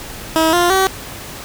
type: tone with pitch steps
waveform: 15% pulse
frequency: 321.1 / 350.2 / 381.9 Hz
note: E4 / F4 / G4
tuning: -45 / +5 / -45 cents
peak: -5 dBFS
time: 0.36-0.87 s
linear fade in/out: 0 ms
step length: 170 ms
effects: pink hiss -31 dBFS RMS until 1.44 s